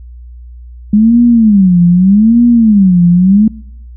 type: tone with vibrato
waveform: sine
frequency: 203.9 Hz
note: G#3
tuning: 32 cents flat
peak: -3 dBFS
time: 0.93-3.48 s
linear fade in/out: 5 ms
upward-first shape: sine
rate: 0.82 Hz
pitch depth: 280 cents each way
effects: noise-tail reverb RT60 0.8 s tail -24 dB re dry + added 60 Hz sine -28 dBFS peak until 3.96 s